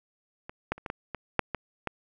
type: clicks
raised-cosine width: 0.5 ms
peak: -24 / -12 / -30 / -20 / -16 / -19 / -6 / -15 / -15 dBFS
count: 9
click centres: 0.495 / 0.72 / 0.78 / 0.862 / 0.901 / 1.147 / 1.393 / 1.547 / 1.873 s
effects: none